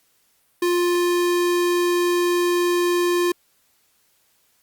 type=tone; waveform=square; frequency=351.3 Hz; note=F4; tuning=10 cents sharp; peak=-18 dBFS; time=0.62-3.32 s; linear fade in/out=5 ms; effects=white hiss -63 dBFS RMS until 4.62 s + Opus 48 kbps